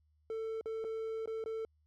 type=tone with dropouts; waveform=triangle; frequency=445.2 Hz; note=A4; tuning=20 cents sharp; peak=-34 dBFS; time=0.3-1.65 s; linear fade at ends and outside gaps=1 ms; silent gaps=0.611-0.658 / 0.842-0.847 / 1.258-1.275 / 1.44-1.46 s; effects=added 76 Hz sine -69 dBFS peak until 1.86 s